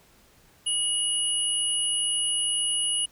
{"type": "tone pair together", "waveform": "sine", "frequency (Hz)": [2911, 9791], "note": ["F#7", "D#9"], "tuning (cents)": [-29, -29], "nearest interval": "octave + major sixth", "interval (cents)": 2100, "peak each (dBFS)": -26, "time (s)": [0.66, 3.06], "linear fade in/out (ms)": 10, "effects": ["pink hiss -58 dBFS RMS until 3.11 s"]}